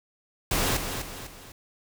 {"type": "noise with echo", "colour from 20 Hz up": "pink", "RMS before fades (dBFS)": -25, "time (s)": [0.51, 0.77], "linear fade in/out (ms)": 2, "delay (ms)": 250, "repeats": 3, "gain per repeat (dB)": -7, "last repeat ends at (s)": 1.52, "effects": []}